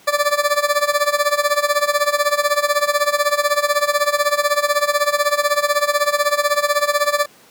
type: tone with tremolo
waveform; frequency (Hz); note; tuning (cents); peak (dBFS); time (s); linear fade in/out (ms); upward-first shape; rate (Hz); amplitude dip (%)
20% pulse; 584; D5; -10; -7; 0.07-7.26; 10; sine; 16; 85
effects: pink hiss -48 dBFS RMS until 7.5 s + high-pass 200 Hz 12 dB/octave